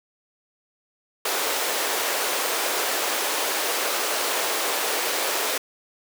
pink high-pass noise, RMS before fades -25 dBFS, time 1.25-5.58 s, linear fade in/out 5 ms, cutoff 400 Hz, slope 24 dB/octave, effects none

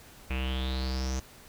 square tone with low-pass filter sweep, 65.1 Hz, C2, 8 cents flat, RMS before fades -31 dBFS, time 0.3-1.2 s, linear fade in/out 5 ms, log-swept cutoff 2500 to 6400 Hz, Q 8.2, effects pink hiss -52 dBFS RMS until 1.48 s

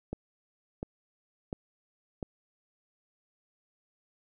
click train, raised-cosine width 2 ms, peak -21 dBFS, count 4, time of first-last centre 0.13-2.228 s, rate 1.43 Hz, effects none

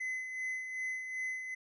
triangle tone with tremolo, 2033 Hz, B6, 50 cents sharp, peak -32 dBFS, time 0-1.55 s, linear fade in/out 10 ms, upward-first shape sine, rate 2.6 Hz, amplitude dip 50%, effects resampled to 24000 Hz

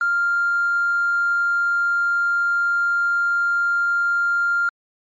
triangle tone, 1396 Hz, F6, 1 cent flat, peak -13 dBFS, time 0.01-4.69 s, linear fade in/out 2 ms, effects tanh soft clip ceiling -14 dBFS + MP3 32 kbps

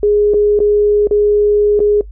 sine tone with dropouts, 415.3 Hz, G#4, in tune, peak -8 dBFS, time 0.03-2.01 s, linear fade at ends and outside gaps 2 ms, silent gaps 0.337-0.342 / 0.591-0.602 / 1.072-1.11 / 1.793-1.802 s, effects noise-tail reverb RT60 0.1 s tail -19 dB re dry + added 50 Hz sine -29 dBFS peak until 2.11 s

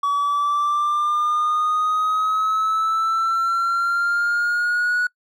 triangle exponential sweep, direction up, 1135 to 1469 Hz, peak -15 dBFS, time 0.03-5.07 s, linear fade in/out 5 ms, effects noise-tail reverb RT60 0.1 s tail -25 dB re dry + tanh soft clip ceiling -11 dBFS

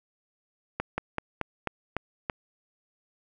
slowing click train, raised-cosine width 0.5 ms, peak -13 dBFS, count 7, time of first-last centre 0.8-2.298 s, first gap 180 ms, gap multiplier 1.13, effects none

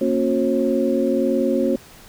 sine tone cluster, 231.8 / 273.1 / 361.7 / 539 Hz, A#3 / C#4 / F#4 / C#5, -10 / -26 / -39 / -49 cents, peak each -22 dBFS, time 0.01-1.76 s, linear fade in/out 5 ms, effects pink hiss -45 dBFS RMS until 2.08 s

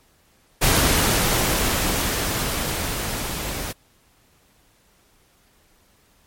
pink noise with level ramp, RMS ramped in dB -17 to -29 dBFS, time 0.61-3.73 s, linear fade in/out 20 ms, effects pink hiss -59 dBFS RMS until 6.26 s + MP3 64 kbps

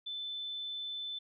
sine tone, 3520 Hz, A7, in tune, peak -37 dBFS, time 0.06-1.19 s, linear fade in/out 10 ms, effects none

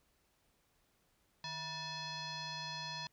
sine tone with frequency modulation, 2583 Hz, E7, 36 cents flat, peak -40 dBFS, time 1.44-3.07 s, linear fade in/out 2 ms, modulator 810 Hz, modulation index 3, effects pink hiss -75 dBFS RMS until 3.12 s

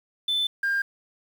sine tone pair in turn, 3520 / 1601.9 Hz, A7 / G6, 0 / +37 cents, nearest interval octave + major second, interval 1363 cents, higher first, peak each -20 dBFS, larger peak neither, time 0.28-0.47 / 0.63-0.82 s, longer neither, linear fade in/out 5 ms, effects tanh soft clip ceiling -20 dBFS + 8-bit

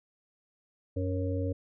harmonic tone with a mistuned harmonic, 93.3 Hz, F#2, 15 cents sharp, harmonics 1 / 3 / 5 / 6, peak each -30 / -35 / -37 / -38 dBFS, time 0.96-1.53 s, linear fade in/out 10 ms, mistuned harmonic 6, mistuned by -40 cents, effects none

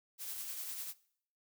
blue noise with tremolo, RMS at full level -41 dBFS, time 0.18-0.94 s, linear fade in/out 50 ms, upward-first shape sine, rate 10 Hz, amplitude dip 35%, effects noise-tail reverb RT60 0.6 s tail -20 dB re dry

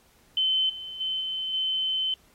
sine tone with level steps, 3065 Hz, G7, 40 cents flat, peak -21 / -35 / -26 / -28 / -24 dBFS, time 0.37-2.14 s, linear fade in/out 2 ms, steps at 0.69 / 1 / 1.2 / 1.53 s, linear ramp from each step 10 ms, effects pink hiss -61 dBFS RMS until 2.34 s + AAC 48 kbps

